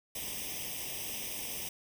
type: noise with comb filter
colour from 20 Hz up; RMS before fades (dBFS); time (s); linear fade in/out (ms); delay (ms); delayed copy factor
white; -39; 0.15-1.69; 5; 0.35; +0.95
effects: none